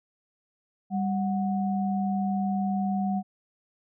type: tone pair together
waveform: sine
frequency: 196.81 / 736 Hz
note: G3 / F#5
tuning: +7 / -9 cents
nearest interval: octave + major seventh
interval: 2284 cents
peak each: -25 / -31 dBFS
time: 0.9-3.23 s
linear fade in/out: 50 ms
effects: none